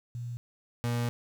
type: tone pair in turn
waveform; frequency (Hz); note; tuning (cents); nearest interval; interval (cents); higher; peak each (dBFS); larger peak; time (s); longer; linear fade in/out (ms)
sine / 35% pulse; 120 / 119.38; B2 / A#2; -49 / +42; unison; 9; first; -34 / -26; second; 0.15-0.37 / 0.84-1.09; second; 0
effects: 10-bit